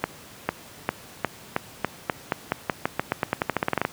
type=accelerating click train; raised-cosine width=0.5 ms; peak=-6 dBFS; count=24; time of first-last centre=0.04-3.851 s; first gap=450 ms; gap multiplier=0.89; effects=pink hiss -45 dBFS RMS until 3.92 s + high-pass 100 Hz 12 dB/octave